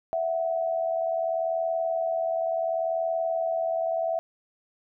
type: tone pair together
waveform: sine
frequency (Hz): 659.3 / 740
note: E5 / F#5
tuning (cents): 0 / 0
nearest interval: major second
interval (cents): 200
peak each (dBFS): -25 / -31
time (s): 0.13-4.19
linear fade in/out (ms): 0
effects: none